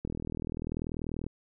click train, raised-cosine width 3 ms, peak -22 dBFS, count 50, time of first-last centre 0.05-1.266 s, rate 40.3 Hz, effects none

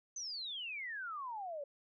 sine exponential sweep, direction down, 6272 to 550 Hz, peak -40 dBFS, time 0.16-1.64 s, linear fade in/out 5 ms, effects none

